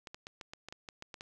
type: clicks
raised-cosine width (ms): 0.2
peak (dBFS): -27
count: 11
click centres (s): 0.072 / 0.145 / 0.269 / 0.412 / 0.535 / 0.686 / 0.725 / 0.888 / 1.024 / 1.142 / 1.209
effects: none